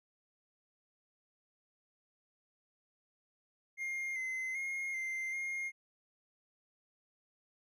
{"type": "tone with pitch steps", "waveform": "triangle", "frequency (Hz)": [2123, 2057, 2142, 2088, 2132], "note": ["C7", "C7", "C7", "C7", "C7"], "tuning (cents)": [25, -30, 40, -4, 32], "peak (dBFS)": -34, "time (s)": [3.77, 5.72], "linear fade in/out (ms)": 50, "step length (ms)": 390, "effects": []}